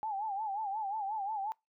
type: tone with vibrato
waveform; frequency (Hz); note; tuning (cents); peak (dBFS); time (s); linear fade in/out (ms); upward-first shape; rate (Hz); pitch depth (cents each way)
sine; 829; G#5; -3; -33; 0.03-1.52; 0; sine; 5.6; 120
effects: noise-tail reverb RT60 0.2 s tail -23 dB re dry